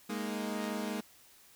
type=chord; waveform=sawtooth; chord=Ab suspended second; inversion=none; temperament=equal; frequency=207.7 / 233.1 / 311.1 Hz; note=Ab3 / Bb3 / Eb4; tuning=0 / 0 / 0 cents; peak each=-33 / -35 / -38 dBFS; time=0.09-1.01 s; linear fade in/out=10 ms; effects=white hiss -60 dBFS RMS until 1.55 s